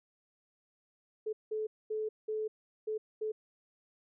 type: tone bursts at uneven times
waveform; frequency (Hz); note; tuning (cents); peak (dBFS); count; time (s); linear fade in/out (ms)
sine; 432.6; A4; -29; -32; 6; 1.26-1.33 / 1.51-1.67 / 1.9-2.09 / 2.28-2.48 / 2.87-2.98 / 3.21-3.32; 10
effects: none